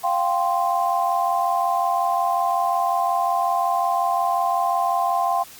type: chord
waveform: sine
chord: F suspended second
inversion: none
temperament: equal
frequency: 698.5 / 784 / 1046.5 Hz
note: F5 / G5 / C6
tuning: 0 / 0 / 0 cents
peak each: -22 / -23 / -23 dBFS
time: 0.03-5.44 s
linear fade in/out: 20 ms
effects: white hiss -43 dBFS RMS until 5.59 s + Opus 48 kbps